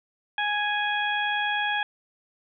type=harmonic tone; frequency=830.6 Hz; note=G#5; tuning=in tune; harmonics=1 / 2 / 3 / 4; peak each=-28 / -27 / -32 / -32 dBFS; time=0.38-1.83 s; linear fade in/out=2 ms; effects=none